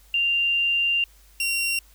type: tone pair in turn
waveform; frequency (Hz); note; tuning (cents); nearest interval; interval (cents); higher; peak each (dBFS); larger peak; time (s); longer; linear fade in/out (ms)
sine / sawtooth; 2785 / 2751; F7 / F7; -5 / -27; unison; 22; first; -19; neither; 0.14-1.04 / 1.4-1.79; first; 2
effects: added 50 Hz sine -52 dBFS peak until 1.94 s + white hiss -57 dBFS RMS until 1.94 s